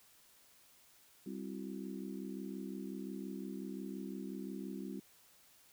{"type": "harmonic tone with a mistuned harmonic", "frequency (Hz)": 65.7, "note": "C2", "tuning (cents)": 8, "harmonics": [3, 4, 5, 6], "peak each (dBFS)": [-44, -46, -48, -50], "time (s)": [1.26, 5], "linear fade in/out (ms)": 5, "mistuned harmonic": 6, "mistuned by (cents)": -110, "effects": ["white hiss -65 dBFS RMS until 5.72 s"]}